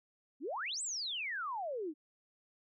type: exponential two-way sweep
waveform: sine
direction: up then down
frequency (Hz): 239.2 to 8350 to 286.1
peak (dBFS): -36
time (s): 0.4-1.94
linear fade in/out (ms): 50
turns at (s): 0.82
effects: none